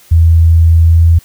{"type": "tone with pitch glide", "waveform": "sine", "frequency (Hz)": [82.41, 83.22], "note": ["E2", "E2"], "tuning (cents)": [0, 17], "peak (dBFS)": -3, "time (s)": [0.11, 1.19], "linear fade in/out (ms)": 10, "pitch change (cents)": 17, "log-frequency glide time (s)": [0.82, 1.06], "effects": ["white hiss -43 dBFS RMS until 1.24 s"]}